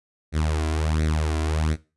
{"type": "tone with flanger", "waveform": "sawtooth", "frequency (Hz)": 77.78, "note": "D#2", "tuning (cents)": 0, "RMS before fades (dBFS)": -23, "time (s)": [0.32, 1.77], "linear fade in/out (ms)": 50, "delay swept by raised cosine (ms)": [0.49, 2.99], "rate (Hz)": 1.4, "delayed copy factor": 0.75, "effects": ["noise-tail reverb RT60 0.3 s tail -19 dB re dry", "resampled to 24000 Hz"]}